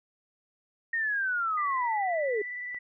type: linear sweep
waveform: sine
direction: down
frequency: 1864.7 to 397.8 Hz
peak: -26 dBFS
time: 0.93-2.42 s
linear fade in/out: 5 ms
type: tone with vibrato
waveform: sine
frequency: 1975.5 Hz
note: B6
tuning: in tune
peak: -34 dBFS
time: 1.57-2.79 s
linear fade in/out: 10 ms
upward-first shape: triangle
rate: 19 Hz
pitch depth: 23 cents each way
type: click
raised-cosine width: 0.5 ms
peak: -34 dBFS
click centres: 2.746 s
effects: none